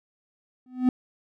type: tone with exponential growth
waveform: triangle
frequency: 252.9 Hz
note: B3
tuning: 41 cents sharp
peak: -12 dBFS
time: 0.66-0.89 s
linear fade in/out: 2 ms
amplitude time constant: 48 ms
effects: none